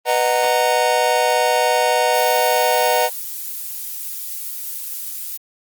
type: chord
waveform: square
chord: B major seventh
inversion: none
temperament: just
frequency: 493.9 / 617.4 / 740.8 / 926 Hz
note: B4 / D#5 / F#5 / A#5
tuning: 0 / -14 / +2 / -12 cents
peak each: -21 dBFS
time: 0.05-3.1 s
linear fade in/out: 50 ms
type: noise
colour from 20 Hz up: violet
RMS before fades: -28 dBFS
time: 2.14-5.37 s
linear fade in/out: 2 ms
effects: Opus 24 kbps